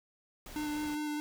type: noise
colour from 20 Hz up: pink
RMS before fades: -48 dBFS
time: 0.46-0.95 s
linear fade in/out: 2 ms
type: tone with vibrato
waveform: square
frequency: 299.6 Hz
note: D4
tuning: 35 cents sharp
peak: -34 dBFS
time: 0.56-1.2 s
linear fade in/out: 0 ms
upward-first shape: square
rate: 4.9 Hz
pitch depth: 11 cents each way
effects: none